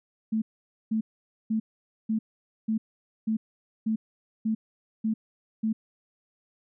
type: tone bursts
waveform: sine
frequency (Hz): 220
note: A3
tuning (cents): 0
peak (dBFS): -23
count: 10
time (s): 0.32-5.73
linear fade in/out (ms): 10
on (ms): 100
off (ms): 490
effects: none